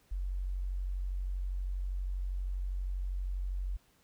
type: tone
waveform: sine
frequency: 46.25 Hz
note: F#1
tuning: in tune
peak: -32 dBFS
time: 0.11-3.77 s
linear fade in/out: 10 ms
effects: pink hiss -68 dBFS RMS until 4.03 s